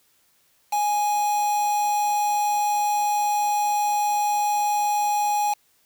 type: tone with quantisation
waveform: triangle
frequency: 830.6 Hz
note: G#5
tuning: in tune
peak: -18 dBFS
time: 0.72-5.54 s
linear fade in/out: 10 ms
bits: 5
effects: white hiss -63 dBFS RMS until 5.85 s